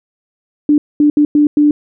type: tone bursts at uneven times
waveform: sine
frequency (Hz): 295.6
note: D4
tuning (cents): +11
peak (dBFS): -6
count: 5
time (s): 0.69-0.78 / 1-1.1 / 1.17-1.25 / 1.35-1.47 / 1.57-1.71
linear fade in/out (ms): 2
effects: none